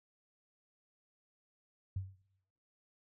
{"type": "tone with exponential decay", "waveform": "sine", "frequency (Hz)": 95.3, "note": "G2", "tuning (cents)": -48, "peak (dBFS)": -32, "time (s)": [1.96, 2.22], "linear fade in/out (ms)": 5, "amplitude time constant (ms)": 56, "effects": ["noise-tail reverb RT60 0.9 s tail -23 dB re dry"]}